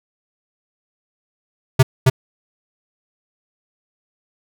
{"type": "tone with echo", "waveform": "square", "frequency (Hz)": 130.81, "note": "C3", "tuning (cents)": 0, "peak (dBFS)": -7, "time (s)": [1.79, 1.83], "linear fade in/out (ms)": 10, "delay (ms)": 270, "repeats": 1, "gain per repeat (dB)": -2, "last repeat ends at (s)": 2.1, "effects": []}